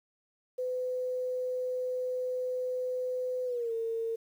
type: tone with pitch glide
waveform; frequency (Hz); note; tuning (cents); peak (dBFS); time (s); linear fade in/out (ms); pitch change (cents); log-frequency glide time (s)
sine; 505 to 455.1; B4 to A#4; +39 to -42; -30; 0.58-4.16; 10; -181; 3.45-3.72
effects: 10-bit